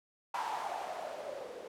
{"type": "noise with low-pass filter sweep", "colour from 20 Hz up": "violet", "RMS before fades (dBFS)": -40, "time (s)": [0.34, 1.68], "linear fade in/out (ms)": 5, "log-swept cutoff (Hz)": [960, 460], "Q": 5.6, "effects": []}